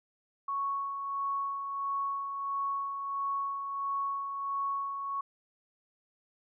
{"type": "tone with tremolo", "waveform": "sine", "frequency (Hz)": 1108.7, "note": "C#6", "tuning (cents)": 0, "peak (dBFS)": -29, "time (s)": [0.48, 5.21], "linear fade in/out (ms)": 5, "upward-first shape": "sine", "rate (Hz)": 1.5, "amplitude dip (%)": 45, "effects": []}